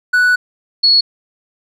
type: tone pair in turn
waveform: triangle / sine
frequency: 1480 / 4364 Hz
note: F#6 / C#8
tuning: 0 / -28 cents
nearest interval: octave + perfect fifth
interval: 1872 cents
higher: second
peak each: -7 dBFS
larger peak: neither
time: 0.13-0.36 / 0.83-1.01 s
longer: first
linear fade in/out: 10 ms
effects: none